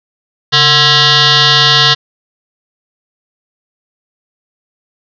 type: tone with frequency modulation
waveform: sine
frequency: 137.5 Hz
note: C#3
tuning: 14 cents flat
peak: -5 dBFS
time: 0.52-1.95 s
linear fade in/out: 20 ms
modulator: 596 Hz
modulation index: 7.5
effects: none